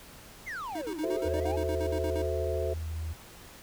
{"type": "exponential two-way sweep", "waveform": "triangle", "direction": "down then up", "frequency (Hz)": [2230, 290.5, 873], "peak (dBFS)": -33, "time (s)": [0.46, 1.57], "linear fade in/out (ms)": 20, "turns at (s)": 0.99}
{"type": "tone bursts", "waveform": "square", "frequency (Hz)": 315.4, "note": "D#4", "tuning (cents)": 24, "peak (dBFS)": -35, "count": 13, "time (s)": [0.75, 2.221], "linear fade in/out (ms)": 5, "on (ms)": 67, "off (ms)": 50}
{"type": "chord", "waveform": "sine", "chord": "F# half-diminished seventh", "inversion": "none", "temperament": "equal", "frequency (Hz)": [370, 440, 523.3, 659.3], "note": ["F#4", "A4", "C5", "E5"], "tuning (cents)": [0, 0, 0, 0], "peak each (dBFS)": -35, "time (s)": [1.03, 2.74], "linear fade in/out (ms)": 10}
{"type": "tone", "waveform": "sine", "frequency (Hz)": 80.4, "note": "E2", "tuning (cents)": -43, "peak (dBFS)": -32, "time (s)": [1.24, 3.14], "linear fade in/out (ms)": 20}
{"effects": ["pink hiss -50 dBFS RMS until 3.62 s"]}